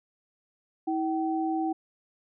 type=tone pair together; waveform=sine; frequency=322.5 / 767 Hz; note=E4 / G5; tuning=-38 / -38 cents; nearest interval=octave + minor third; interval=1500 cents; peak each=-27 / -30 dBFS; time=0.87-1.73 s; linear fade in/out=10 ms; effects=none